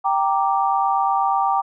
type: chord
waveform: sine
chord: G minor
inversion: none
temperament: equal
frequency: 784 / 932.3 / 1174.7 Hz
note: G5 / Bb5 / D6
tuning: 0 / 0 / 0 cents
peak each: -19 / -22 / -22 dBFS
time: 0.04-1.62 s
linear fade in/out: 20 ms
effects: none